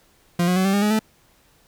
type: tone with pitch steps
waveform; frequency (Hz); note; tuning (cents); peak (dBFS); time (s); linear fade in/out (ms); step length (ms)
40% pulse; 173.9 / 180.55 / 187.46 / 194.63 / 202.1 / 209.8 / 217.8; F3 / F#3 / F#3 / G3 / G#3 / G#3 / A3; -7 / -42 / +23 / -12 / -47 / +18 / -17; -16; 0.39-0.992; 5; 86
effects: pink hiss -58 dBFS RMS until 1.67 s